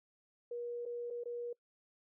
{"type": "tone with dropouts", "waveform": "sine", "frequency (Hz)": 478.5, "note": "A#4", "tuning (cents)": 45, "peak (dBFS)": -38, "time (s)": [0.51, 1.53], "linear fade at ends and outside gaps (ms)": 5, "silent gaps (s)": [[0.854, 0.86], [1.103, 1.107], [1.237, 1.256]], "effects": ["noise-tail reverb RT60 0.1 s tail -24 dB re dry"]}